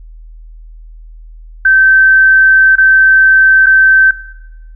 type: tone with dropouts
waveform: sine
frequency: 1548 Hz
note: G6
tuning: 22 cents flat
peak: -4 dBFS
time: 1.65-4.11 s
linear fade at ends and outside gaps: 5 ms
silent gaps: 2.756-2.781 / 3.661-3.666 s
effects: noise-tail reverb RT60 1.0 s tail -17 dB re dry + added 40 Hz sine -30 dBFS peak until 4.75 s